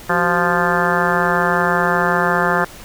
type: harmonic tone with a mistuned harmonic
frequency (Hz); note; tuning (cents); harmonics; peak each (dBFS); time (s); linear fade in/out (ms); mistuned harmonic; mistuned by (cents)
174.61; F3; 0; 1 / 2 / 3 / 4 / 5 / 6 / 7 / 8 / 9 / 10; -23 / -23 / -23 / -23 / -23 / -23 / -23 / -23 / -23 / -23; 0.09-2.65; 10; 2; +120
effects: pink hiss -38 dBFS RMS until 2.84 s